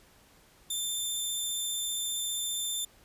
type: tone with vibrato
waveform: 15% pulse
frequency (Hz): 3563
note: A7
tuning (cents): +21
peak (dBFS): -24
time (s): 0.7-2.85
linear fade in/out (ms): 5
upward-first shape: triangle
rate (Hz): 15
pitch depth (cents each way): 12
effects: pink hiss -60 dBFS RMS until 3.04 s + resampled to 32000 Hz